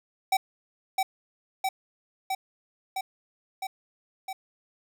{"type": "tone with echo", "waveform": "square", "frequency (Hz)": 766, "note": "G5", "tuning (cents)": -40, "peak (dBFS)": -21, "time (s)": [0.32, 0.37], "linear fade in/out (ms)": 5, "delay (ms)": 660, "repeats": 6, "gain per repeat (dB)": -2, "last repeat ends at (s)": 4.33, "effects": []}